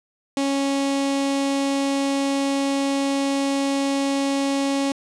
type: tone with notch filter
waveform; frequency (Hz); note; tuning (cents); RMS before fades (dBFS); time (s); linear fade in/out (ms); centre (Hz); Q
sawtooth; 276.2; C#4; -6; -22; 0.37-4.92; 2; 1500; 1.7
effects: resampled to 22050 Hz + 7-bit